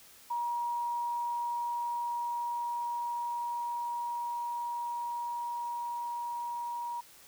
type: tone with level ramp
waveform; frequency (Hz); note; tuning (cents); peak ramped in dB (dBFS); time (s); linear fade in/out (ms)
sine; 952; A#5; +36; -30 to -34; 0.3-7.01; 10
effects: white hiss -56 dBFS RMS until 7.27 s